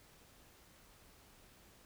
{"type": "silence", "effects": ["pink hiss -63 dBFS RMS until 1.85 s"]}